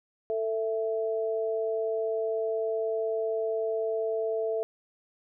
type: tone pair together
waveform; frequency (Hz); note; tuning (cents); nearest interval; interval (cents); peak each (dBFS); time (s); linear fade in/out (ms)
sine; 445.1 / 661; A4 / E5; +20 / +5; perfect fifth; 685; -28 / -31; 0.3-4.63; 0
effects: none